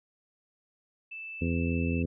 sine tone, 2640 Hz, E7, 2 cents sharp, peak -38 dBFS, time 1.11-2.03 s, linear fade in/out 10 ms
harmonic tone, 84.3 Hz, E2, 39 cents sharp, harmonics 1 / 2 / 3 / 4 / 5 / 6, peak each -30 / -32 / -31 / -39 / -39 / -41 dBFS, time 1.41-2.06 s, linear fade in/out 10 ms
effects none

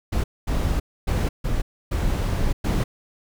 brown noise bursts at uneven times, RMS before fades -22 dBFS, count 6, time 0.12-0.24 / 0.47-0.8 / 1.07-1.29 / 1.44-1.62 / 1.91-2.53 / 2.64-2.84 s, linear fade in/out 10 ms, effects none

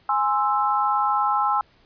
sine chord, Ab augmented, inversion none, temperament equal, 830.6 / 1046.5 / 1318.5 Hz, Ab5 / C6 / E6, 0 / 0 / 0 cents, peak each -22 / -24 / -23 dBFS, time 0.09-1.61 s, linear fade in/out 2 ms, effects pink hiss -58 dBFS RMS until 1.85 s + resampled to 11025 Hz

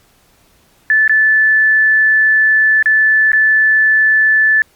sine tone with dropouts, 1746 Hz, A6, 14 cents flat, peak -7 dBFS, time 0.9-4.62 s, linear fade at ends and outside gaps 1 ms, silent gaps 1.078-1.095 / 2.826-2.858 / 3.319-3.332 s, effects pink hiss -52 dBFS RMS until 4.75 s + MP3 96 kbps

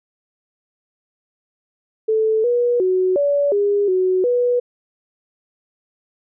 sine tone with pitch steps, 438.7 / 483.2 / 370.8 / 572 / 406.9 / 371 / 489 Hz, A4 / B4 / F#4 / D5 / G#4 / F#4 / B4, -5 / -38 / +4 / -46 / -35 / +5 / -17 cents, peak -14 dBFS, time 2.08-4.6 s, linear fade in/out 10 ms, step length 360 ms, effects none

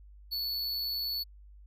square tone with amplitude modulation, 4435 Hz, C#8, in tune, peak -30 dBFS, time 0.31-1.24 s, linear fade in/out 20 ms, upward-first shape sine, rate 120 Hz, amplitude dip 40%, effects added 50 Hz sine -50 dBFS peak until 1.66 s

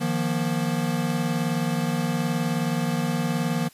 square chord, Eb suspended second, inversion none, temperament equal with one note detuned, 155.56 / 174.61 / 237.2 Hz, Eb3 / F3 / Bb3, 0 / 0 / +30 cents, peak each -28 dBFS, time 0-3.69 s, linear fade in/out 20 ms, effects white hiss -53 dBFS RMS until 3.73 s + resampled to 32000 Hz

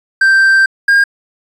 triangle tone pair in turn, 1568 / 1615.8 Hz, G6 / G#6, 0 / -48 cents, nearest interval minor second, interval 52 cents, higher second, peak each -4 dBFS, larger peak neither, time 0.21-0.66 / 0.88-1.04 s, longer first, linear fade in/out 5 ms, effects resampled to 24000 Hz

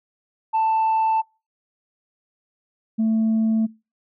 sine tone pair in turn, 885 / 221.7 Hz, A5 / A3, +10 / +13 cents, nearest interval 2 octaves, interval 2397 cents, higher first, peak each -15 dBFS, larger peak neither, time 0.53-1.22 / 2.98-3.67 s, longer neither, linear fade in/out 20 ms, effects noise-tail reverb RT60 0.3 s tail -25 dB re dry + tanh soft clip ceiling -15 dBFS

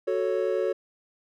triangle chord, F# minor, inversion none, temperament equal, 370 / 440 / 554.4 Hz, F#4 / A4 / C#5, 0 / 0 / 0 cents, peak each -26 dBFS, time 0.07-0.73 s, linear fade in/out 10 ms, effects none

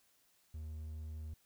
triangle tone, 77.78 Hz, D#2, in tune, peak -40 dBFS, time 0.54-1.34 s, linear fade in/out 5 ms, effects white hiss -72 dBFS RMS until 1.45 s

